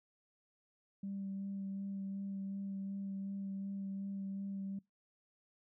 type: tone with vibrato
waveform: sine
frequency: 196 Hz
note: G3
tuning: in tune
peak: -38 dBFS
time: 1.03-4.79 s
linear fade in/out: 5 ms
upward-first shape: sine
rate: 2.7 Hz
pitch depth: 14 cents each way
effects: noise-tail reverb RT60 0.2 s tail -24 dB re dry + tanh soft clip ceiling -34 dBFS